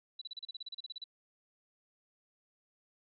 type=tone bursts; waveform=sine; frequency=3951 Hz; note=B7; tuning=in tune; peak=-40 dBFS; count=15; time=0.19-1.041 s; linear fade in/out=5 ms; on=25 ms; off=34 ms; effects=none